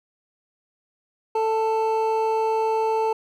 triangle tone pair together, 443.1 / 883.7 Hz, A4 / A5, +12 / +7 cents, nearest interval octave, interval 1195 cents, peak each -20 / -21 dBFS, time 1.35-3.13 s, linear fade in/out 5 ms, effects none

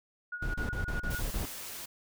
sine tone with tremolo, 1448 Hz, F#6, 38 cents flat, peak -33 dBFS, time 0.32-1.21 s, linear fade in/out 5 ms, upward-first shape triangle, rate 11 Hz, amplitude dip 75%
brown noise bursts, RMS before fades -33 dBFS, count 7, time 0.42-1.458 s, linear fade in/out 5 ms, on 120 ms, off 33 ms
white noise, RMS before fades -42 dBFS, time 1.1-1.86 s, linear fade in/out 10 ms
effects none

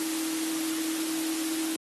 sine tone in noise, 321.3 Hz, E4, 44 cents flat, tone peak -29 dBFS, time 0-1.76 s, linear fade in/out 0 ms, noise white, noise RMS -34 dBFS, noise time 0-1.76 s, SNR +2 dB, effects high-pass 200 Hz 12 dB/octave + AAC 32 kbps

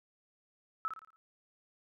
sine tone with echo, 1306 Hz, E6, 17 cents flat, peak -31 dBFS, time 0.85-0.88 s, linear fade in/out 0 ms, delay 56 ms, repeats 5, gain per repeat -7 dB, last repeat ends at 1.16 s, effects none

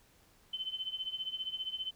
sine tone with tremolo, 3061 Hz, G7, 42 cents flat, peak -32 dBFS, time 0.53-1.91 s, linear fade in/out 5 ms, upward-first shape triangle, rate 15 Hz, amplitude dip 90%, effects pink hiss -65 dBFS RMS until 1.95 s

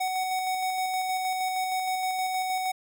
square tone with tremolo, 747 Hz, F#5, 16 cents sharp, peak -26 dBFS, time 0-2.72 s, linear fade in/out 10 ms, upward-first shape square, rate 6.4 Hz, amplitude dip 25%, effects none

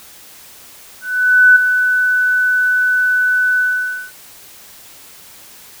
sine tone with ADSR envelope, 1497 Hz, F#6, 20 cents sharp, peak -3 dBFS, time 1.01-4.12 s, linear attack 550 ms, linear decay 7 ms, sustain -8 dB, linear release 530 ms, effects white hiss -40 dBFS RMS until 5.8 s

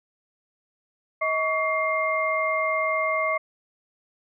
sine tone cluster, 635 / 1129 / 2113 Hz, D#5 / C#6 / C7, +35 / +31 / +16 cents, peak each -26 dBFS, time 1.21-3.38 s, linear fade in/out 10 ms, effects none

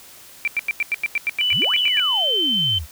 sine tone bursts, 2349 Hz, D7, in tune, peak -17 dBFS, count 14, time 0.45-1.997 s, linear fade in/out 0 ms, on 26 ms, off 91 ms
sine tone with pitch glide, 2981 to 3083 Hz, F#7 to G7, +12 to -29 cents, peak -17 dBFS, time 1.4-2.79 s, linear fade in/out 10 ms, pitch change +59 cents, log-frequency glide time 2.02-2.24 s
sine exponential two-way sweep, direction up then down, 65.8 to 3446 to 65.8 Hz, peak -26 dBFS, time 1.51-2.87 s, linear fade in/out 50 ms, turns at 1.78 s
effects white hiss -44 dBFS RMS until 2.91 s

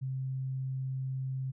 sine tone, 131.9 Hz, C3, 14 cents sharp, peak -32 dBFS, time 0.01-1.52 s, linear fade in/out 20 ms, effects none

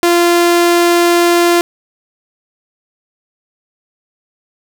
sawtooth tone, 345.6 Hz, F4, 18 cents flat, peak -4 dBFS, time 0.03-1.61 s, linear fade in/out 0 ms, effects none

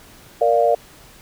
sine chord, Bb major, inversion none, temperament equal, 466.2 / 587.3 / 698.5 Hz, Bb4 / D5 / F5, 0 / 0 / 0 cents, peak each -18 / -17 / -17 dBFS, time 0.41-0.75 s, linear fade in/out 5 ms, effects pink hiss -46 dBFS RMS until 1.21 s

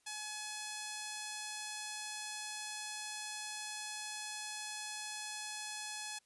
5% pulse tone, 849 Hz, G#5, 38 cents sharp, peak -29 dBFS, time 0.06-6.19 s, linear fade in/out 10 ms, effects white hiss -74 dBFS RMS until 6.25 s + resampled to 24000 Hz

